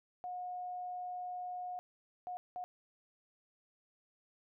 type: tone bursts at uneven times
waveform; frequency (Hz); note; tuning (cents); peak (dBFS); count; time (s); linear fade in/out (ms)
sine; 723; F#5; -40; -39; 3; 0.24-1.79 / 2.27-2.37 / 2.56-2.64; 0
effects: none